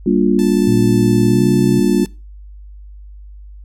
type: chord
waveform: sine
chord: G minor seventh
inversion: none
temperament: just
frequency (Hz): 196 / 235.2 / 294 / 352.8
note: G3 / Bb3 / D4 / F4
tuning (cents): 0 / +16 / +2 / +18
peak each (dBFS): -16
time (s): 0.06-2.05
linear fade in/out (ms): 5
type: tone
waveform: 5% pulse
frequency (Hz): 880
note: A5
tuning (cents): 0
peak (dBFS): -18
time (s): 0.39-2.06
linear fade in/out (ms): 0
type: tone with pitch glide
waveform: sine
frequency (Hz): 116.54 to 133.1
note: A#2 to C3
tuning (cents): 0 to +30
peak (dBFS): -16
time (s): 0.67-1.8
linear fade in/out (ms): 10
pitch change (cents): +230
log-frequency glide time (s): 1.28-1.41
effects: noise-tail reverb RT60 0.3 s tail -22 dB re dry + added 50 Hz sine -33 dBFS peak until 3.64 s